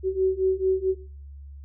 sine beating tone pair, 375.4 / 379.9 Hz, F#4 / F#4, +25 / +46 cents, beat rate 4.5 Hz, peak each -24 / -22 dBFS, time 0.03-0.95 s, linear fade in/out 50 ms, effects noise-tail reverb RT60 0.4 s tail -17 dB re dry + added 70 Hz sine -39 dBFS peak until 1.64 s

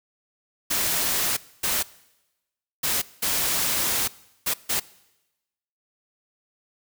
white noise bursts at uneven times, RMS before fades -24 dBFS, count 6, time 0.7-1.37 / 1.63-1.83 / 2.83-3.02 / 3.22-4.08 / 4.46-4.54 / 4.69-4.8 s, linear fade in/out 10 ms, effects noise-tail reverb RT60 1.0 s tail -21 dB re dry

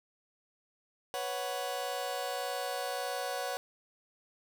sawtooth chord, B suspended second, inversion none, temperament just, 493.9 / 555.6 / 740.8 Hz, B4 / C#5 / F#5, 0 / +4 / +2 cents, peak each -36 / -34 / -33 dBFS, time 1.14-3.57 s, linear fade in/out 0 ms, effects none

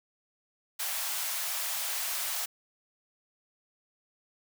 white high-pass noise, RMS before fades -33 dBFS, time 0.79-2.46 s, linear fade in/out 10 ms, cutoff 600 Hz, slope 48 dB/octave, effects none

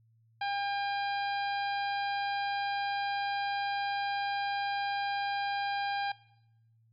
harmonic tone, 803 Hz, G5, 41 cents sharp, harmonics 1 / 2 / 3 / 4 / 5 / 6, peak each -32 / -38 / -42 / -44 / -46 / -48 dBFS, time 0.41-6.12 s, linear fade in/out 5 ms, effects noise-tail reverb RT60 0.9 s tail -20 dB re dry + added 113 Hz sine -63 dBFS peak until 6.92 s

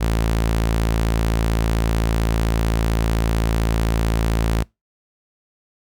sawtooth tone, 55.7 Hz, A1, 22 cents sharp, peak -13 dBFS, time 0-4.64 s, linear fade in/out 20 ms, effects noise-tail reverb RT60 0.2 s tail -25 dB re dry

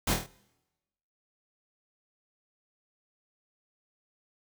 pink noise with echo, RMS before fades -28 dBFS, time 0.07-0.14 s, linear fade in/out 5 ms, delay 25 ms, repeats 5, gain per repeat -4 dB, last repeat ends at 0.265 s, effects noise-tail reverb RT60 1.0 s tail -23 dB re dry

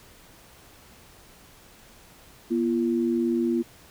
sine tone pair together, 241.5 / 341.6 Hz, B3 / F4, -39 / -38 cents, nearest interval tritone, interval 601 cents, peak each -24 dBFS, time 2.5-3.63 s, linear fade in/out 20 ms, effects pink hiss -52 dBFS RMS until 3.9 s

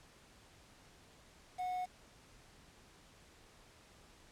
triangle tone with quantisation, 731 Hz, F#5, 21 cents flat, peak -34 dBFS, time 1.58-1.86 s, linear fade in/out 20 ms, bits 9, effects pink hiss -62 dBFS RMS until 4.31 s + low-pass 9000 Hz 12 dB/octave

